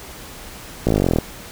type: slowing click train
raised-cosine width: 2 ms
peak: -3 dBFS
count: 16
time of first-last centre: 0.87-1.186 s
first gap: 17 ms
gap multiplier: 1.03
effects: pink hiss -37 dBFS RMS until 1.51 s